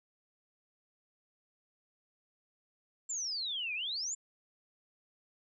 sine exponential two-way sweep, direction down then up, 7459 to 2360 to 7459 Hz, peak -34 dBFS, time 3.09-4.15 s, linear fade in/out 10 ms, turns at 3.74 s, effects none

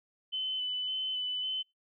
sine tone with vibrato, 3022 Hz, F#7, 36 cents sharp, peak -31 dBFS, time 0.32-1.63 s, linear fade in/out 20 ms, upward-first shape square, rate 1.8 Hz, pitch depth 14 cents each way, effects noise-tail reverb RT60 0.2 s tail -22 dB re dry

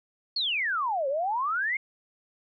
sine exponential two-way sweep, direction down then up, 4500 to 524 to 2192 Hz, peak -25 dBFS, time 0.36-1.77 s, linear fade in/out 5 ms, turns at 1.08 s, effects none

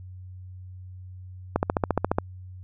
click train, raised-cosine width 1 ms, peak -7 dBFS, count 10, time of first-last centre 1.56-2.185 s, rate 14.4 Hz, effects added 92 Hz sine -39 dBFS peak until 2.63 s

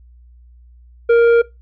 sine tone with tanh clipping, 467.6 Hz, A#4, 5 cents sharp, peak -9 dBFS, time 1.09-1.42 s, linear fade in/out 10 ms, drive 8 dB, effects noise-tail reverb RT60 0.2 s tail -20 dB re dry + added 60 Hz sine -42 dBFS peak until 1.61 s

